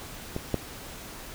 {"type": "clicks", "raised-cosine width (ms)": 2, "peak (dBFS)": [-17, -11], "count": 2, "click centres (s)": [0.364, 0.543], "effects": ["pink hiss -42 dBFS RMS until 1.34 s"]}